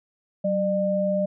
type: tone pair together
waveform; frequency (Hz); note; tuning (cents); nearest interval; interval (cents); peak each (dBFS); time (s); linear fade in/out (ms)
sine; 190 / 602.4; F#3 / D5; +46 / +44; octave + minor sixth; 1998; -25 / -22; 0.44-1.26; 10
effects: none